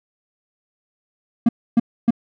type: tone bursts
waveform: triangle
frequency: 233.1 Hz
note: A#3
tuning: in tune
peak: -8 dBFS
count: 3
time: 1.46-2.107 s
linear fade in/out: 5 ms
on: 29 ms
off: 280 ms
effects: none